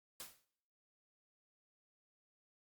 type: noise with exponential decay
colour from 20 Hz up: white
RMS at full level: -44 dBFS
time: 0.2-0.45 s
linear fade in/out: 1 ms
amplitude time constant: 53 ms
effects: noise-tail reverb RT60 0.8 s tail -23 dB re dry + MP3 96 kbps